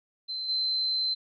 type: tone with level steps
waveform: sine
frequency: 4085 Hz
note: C8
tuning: 42 cents flat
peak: -31 / -25 dBFS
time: 0.28-1.15 s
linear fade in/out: 20 ms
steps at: 0.48 s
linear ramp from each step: 20 ms
effects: none